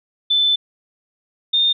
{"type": "tone pair in turn", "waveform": "sine", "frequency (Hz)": [3520, 3638], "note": ["A7", "A#7"], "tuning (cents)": [0, -43], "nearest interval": "minor second", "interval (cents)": 57, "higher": "second", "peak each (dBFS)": -13, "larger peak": "neither", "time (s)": [[0.3, 0.56], [1.53, 1.73]], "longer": "first", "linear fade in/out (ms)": 10, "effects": []}